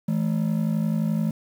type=ring-modulated tone; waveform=triangle; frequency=190 Hz; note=F#3; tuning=46 cents sharp; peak=-16 dBFS; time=0.08-1.31 s; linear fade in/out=5 ms; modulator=25.8 Hz; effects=8-bit